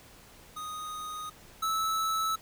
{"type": "tone pair in turn", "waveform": "square", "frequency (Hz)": [1244.5, 1307.5], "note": ["D#6", "E6"], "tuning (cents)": [0, -15], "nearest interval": "minor second", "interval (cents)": 85, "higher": "second", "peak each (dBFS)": [-37, -28], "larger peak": "second", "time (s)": [[0.56, 1.3], [1.62, 2.36]], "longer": "neither", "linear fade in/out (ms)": 10, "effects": ["pink hiss -54 dBFS RMS until 2.41 s"]}